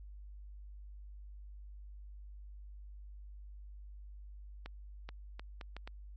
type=accelerating click train; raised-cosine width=0.3 ms; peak=-29 dBFS; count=6; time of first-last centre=4.66-5.875 s; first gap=430 ms; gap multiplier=0.71; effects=added 50 Hz sine -47 dBFS peak until 6.16 s + MP3 32 kbps